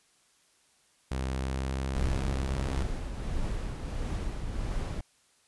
sawtooth tone with pitch glide, 65.41 to 66.63 Hz, C2 to C2, 0 to +32 cents, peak -26 dBFS, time 1.11-2.83 s, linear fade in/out 5 ms, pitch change +32 cents, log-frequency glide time 1.23-1.89 s
brown noise with tremolo, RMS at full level -31 dBFS, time 1.95-5.01 s, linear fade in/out 5 ms, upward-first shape triangle, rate 1.5 Hz, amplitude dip 45%
effects white hiss -66 dBFS RMS until 5.47 s + resampled to 24000 Hz

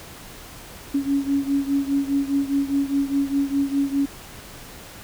sine beating tone pair, 277.2 / 282.1 Hz, C#4 / C#4, 0 / +30 cents, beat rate 4.9 Hz, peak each -21 / -24 dBFS, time 0.94-4.06 s, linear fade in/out 10 ms, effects pink hiss -41 dBFS RMS until 5.03 s

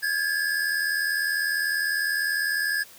square tone pair together, 1629 / 1709 Hz, G#6 / G#6, -34 / +49 cents, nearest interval minor second, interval 83 cents, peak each -27 dBFS, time 0.02-2.84 s, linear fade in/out 20 ms, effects white hiss -49 dBFS RMS until 2.98 s + high-pass 80 Hz 12 dB/octave

